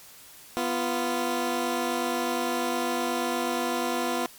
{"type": "tone pair together", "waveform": "15% pulse", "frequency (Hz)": [246.9, 346.2], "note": ["B3", "F4"], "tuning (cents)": [0, -15], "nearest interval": "tritone", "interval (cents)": 585, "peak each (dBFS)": -22, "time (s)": [0.57, 4.26], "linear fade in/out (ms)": 0, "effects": ["white hiss -49 dBFS RMS until 4.38 s", "MP3 96 kbps"]}